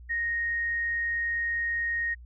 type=tone; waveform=sine; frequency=1864.7 Hz; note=A#6; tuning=in tune; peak=-26 dBFS; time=0.09-2.15 s; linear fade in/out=20 ms; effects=added 60 Hz sine -44 dBFS peak until 2.25 s